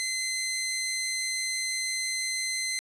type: tone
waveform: 15% pulse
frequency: 2058 Hz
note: C7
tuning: 29 cents flat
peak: -22 dBFS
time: 0-2.79 s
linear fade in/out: 0 ms
effects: resampled to 32000 Hz